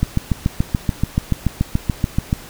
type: click train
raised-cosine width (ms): 5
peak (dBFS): -3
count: 17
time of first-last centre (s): 0.03-2.329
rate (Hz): 6.96
effects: pink hiss -38 dBFS RMS until 2.49 s